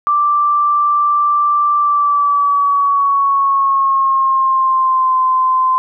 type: tone with pitch glide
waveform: sine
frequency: 1174.7 to 1034.5 Hz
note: D6 to C6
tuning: 0 to -20 cents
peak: -10 dBFS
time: 0.07-5.78 s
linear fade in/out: 0 ms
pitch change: -220 cents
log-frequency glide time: 1.78-5.16 s
effects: none